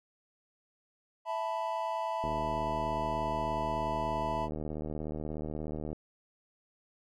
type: chord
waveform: triangle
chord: E suspended fourth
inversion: none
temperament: just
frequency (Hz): 659.3 / 879 / 988.9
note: E5 / A5 / B5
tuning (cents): 0 / -2 / +2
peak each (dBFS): -34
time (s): 1.25-4.49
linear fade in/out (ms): 50
type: click train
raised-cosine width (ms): 2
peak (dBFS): -25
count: 284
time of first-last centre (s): 2.24-5.93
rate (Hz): 76.7
effects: none